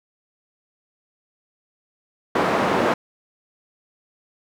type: band-pass noise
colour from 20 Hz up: white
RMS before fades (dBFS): -20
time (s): 2.35-2.94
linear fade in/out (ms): 5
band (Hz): 180 to 950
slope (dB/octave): 12
effects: none